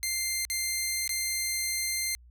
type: tone with dropouts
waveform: 10% pulse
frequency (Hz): 2093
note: C7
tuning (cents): 0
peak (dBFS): -19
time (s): 0.03-2.15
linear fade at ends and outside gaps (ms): 0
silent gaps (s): 0.451-0.5 / 1.077-1.093
effects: added 60 Hz sine -51 dBFS peak until 2.3 s